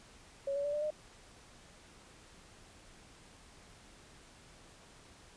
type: tone with pitch steps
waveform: sine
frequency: 554.4 / 567.4 / 580.6 / 594.2 / 608.1 Hz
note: C#5 / C#5 / D5 / D5 / D#5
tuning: 0 / +40 / -20 / +20 / -40 cents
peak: -32 dBFS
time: 0.47-0.905 s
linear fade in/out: 5 ms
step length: 87 ms
effects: pink hiss -58 dBFS RMS until 5.36 s + resampled to 22050 Hz